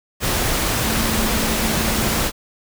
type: tone in noise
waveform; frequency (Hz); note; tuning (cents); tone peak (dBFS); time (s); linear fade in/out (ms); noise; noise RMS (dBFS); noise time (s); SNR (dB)
sine; 221.3; A3; +10; -25; 0.83-2.24; 50; pink; -20; 0.2-2.32; -8
effects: none